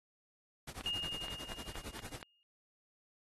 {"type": "noise with tremolo", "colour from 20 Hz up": "pink", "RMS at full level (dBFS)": -44, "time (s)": [0.67, 2.22], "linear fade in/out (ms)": 5, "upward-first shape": "triangle", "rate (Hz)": 11, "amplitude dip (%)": 100}
{"type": "click train", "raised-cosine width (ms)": 0.3, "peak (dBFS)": -27, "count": 7, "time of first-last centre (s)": [0.81, 2.228], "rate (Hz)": 4.23}
{"type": "tone with exponential decay", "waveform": "sine", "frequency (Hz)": 2843, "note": "F7", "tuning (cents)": 30, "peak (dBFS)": -33, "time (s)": [0.86, 2.43], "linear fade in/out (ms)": 0, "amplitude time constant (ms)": 340}
{"effects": ["AAC 32 kbps"]}